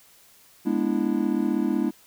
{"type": "chord", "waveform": "triangle", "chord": "E dominant seventh", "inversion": "first", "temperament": "equal with one note detuned", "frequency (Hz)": [207.7, 243.5, 293.7, 329.6], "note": ["G#3", "B3", "D4", "E4"], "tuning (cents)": [0, -24, 0, 0], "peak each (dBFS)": -25, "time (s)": [0.65, 1.91], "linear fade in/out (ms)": 20, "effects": ["white hiss -55 dBFS RMS until 2.06 s"]}